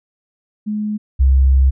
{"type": "tone pair in turn", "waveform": "sine", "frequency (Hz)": [211.2, 66.52], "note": ["G#3", "C2"], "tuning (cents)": [29, 29], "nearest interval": "octave + minor sixth", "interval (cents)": 2000, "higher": "first", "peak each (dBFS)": [-18, -8], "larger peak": "second", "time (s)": [[0.66, 0.98], [1.19, 1.71]], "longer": "second", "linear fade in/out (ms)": 20, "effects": []}